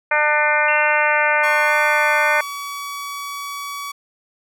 harmonic tone, 299.9 Hz, D4, 36 cents sharp, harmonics 2 / 3 / 4 / 5 / 6 / 7 / 8, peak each -22 / -21 / -25 / -20 / -23 / -21 / -24 dBFS, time 0.11-2.41 s, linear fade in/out 5 ms
sine tone with exponential decay, 2724 Hz, F7, 44 cents flat, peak -22 dBFS, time 0.68-2.8 s, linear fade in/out 5 ms, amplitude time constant 460 ms
sawtooth tone with pitch glide, 1108.7 to 1135.3 Hz, C#6 to C#6, 0 to +41 cents, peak -23 dBFS, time 1.43-3.92 s, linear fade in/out 10 ms, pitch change +41 cents, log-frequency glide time 1.66-1.74 s
effects none

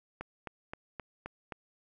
click train, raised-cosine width 0.5 ms, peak -24 dBFS, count 6, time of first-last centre 0.21-1.522 s, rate 3.81 Hz, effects none

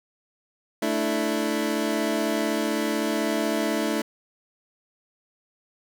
25% pulse chord, A suspended fourth, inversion none, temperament equal, 220 / 293.7 / 329.6 Hz, A3 / D4 / E4, 0 / 0 / 0 cents, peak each -24 dBFS, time 0.82-4.02 s, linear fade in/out 5 ms, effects none

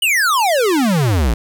square exponential sweep, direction down, 3028 to 52.4 Hz, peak -13 dBFS, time 0.02-1.34 s, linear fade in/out 5 ms, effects 8-bit

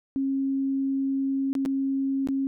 sine tone with dropouts, 271 Hz, C#4, 39 cents flat, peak -23 dBFS, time 0.16-2.47 s, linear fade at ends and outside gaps 0 ms, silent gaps 1.53-1.552 / 1.652-1.659 / 2.273-2.287 s, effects none

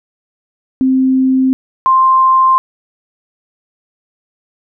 sine tone pair in turn, 261.6 / 1048.9 Hz, C4 / C6, 0 / +4 cents, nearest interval 2 octaves, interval 2404 cents, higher second, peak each -8 / -6 dBFS, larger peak second, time 0.81-1.53 / 1.86-2.58 s, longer neither, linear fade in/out 0 ms, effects none

